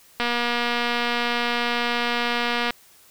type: click train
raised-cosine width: 0.3 ms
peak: -8 dBFS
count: 600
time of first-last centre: 0.2-2.706 s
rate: 239 Hz
effects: white hiss -53 dBFS RMS until 3.1 s